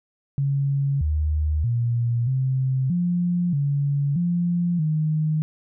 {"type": "tone with pitch steps", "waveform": "sine", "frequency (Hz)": [139.3, 76.4, 118.5, 131.3, 175.9, 142, 174, 154.9], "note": ["C#3", "D#2", "A#2", "C3", "F3", "C#3", "F3", "D#3"], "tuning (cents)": [9, -31, 29, 6, 13, 42, -6, -7], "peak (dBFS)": -19, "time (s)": [0.38, 5.42], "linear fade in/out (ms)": 0, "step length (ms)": 630, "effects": []}